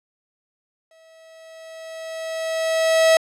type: tone with exponential growth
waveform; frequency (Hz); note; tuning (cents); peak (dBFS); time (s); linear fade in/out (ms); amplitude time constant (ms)
45% pulse; 647; E5; -32; -11; 0.91-3.17; 2; 490
effects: low-pass 10000 Hz 12 dB/octave